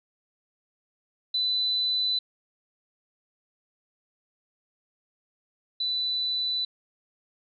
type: tone pair in turn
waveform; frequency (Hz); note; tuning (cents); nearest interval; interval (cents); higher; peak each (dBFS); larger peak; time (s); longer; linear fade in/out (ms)
sine; 3999 / 3984; B7 / B7; +21 / +14; unison; 7; first; -23 / -25; first; 1.34-2.19 / 5.8-6.65; neither; 5
effects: none